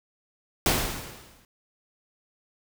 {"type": "noise with exponential decay", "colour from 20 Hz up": "pink", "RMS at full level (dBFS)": -20, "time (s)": [0.66, 1.45], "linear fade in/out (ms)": 1, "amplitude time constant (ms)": 170, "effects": []}